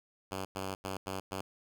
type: tone bursts at uneven times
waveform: 5% pulse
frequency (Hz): 95.7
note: G2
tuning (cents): -41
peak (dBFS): -25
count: 5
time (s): 0.31-0.45 / 0.55-0.75 / 0.84-0.97 / 1.06-1.2 / 1.31-1.41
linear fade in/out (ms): 5
effects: none